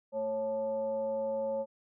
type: tone with frequency modulation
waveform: sine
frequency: 549 Hz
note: C#5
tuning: 17 cents flat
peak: -30 dBFS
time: 0.12-1.66 s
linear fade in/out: 50 ms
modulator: 327 Hz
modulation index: 0.45
effects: none